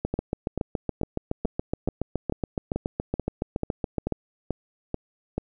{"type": "two click trains", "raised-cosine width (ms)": 2, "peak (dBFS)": [-13, -12], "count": [13, 30], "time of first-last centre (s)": [[0.14, 5.38], [0.05, 4.123]], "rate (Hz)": [2.29, 7.12], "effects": []}